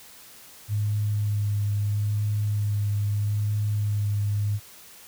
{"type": "tone with vibrato", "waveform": "sine", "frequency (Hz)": 103.83, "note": "G#2", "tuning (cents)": 0, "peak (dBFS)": -22, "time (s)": [0.68, 4.6], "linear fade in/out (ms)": 50, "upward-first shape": "sine", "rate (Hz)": 0.77, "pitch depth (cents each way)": 17, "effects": ["white hiss -48 dBFS RMS until 5.07 s"]}